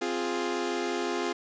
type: chord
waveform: sawtooth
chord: F minor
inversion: second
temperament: equal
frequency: 261.6 / 349.2 / 415.3 Hz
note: C4 / F4 / Ab4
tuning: 0 / 0 / 0 cents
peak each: -31 / -27 / -29 dBFS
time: 0.01-1.33 s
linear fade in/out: 10 ms
effects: resampled to 16000 Hz + 9-bit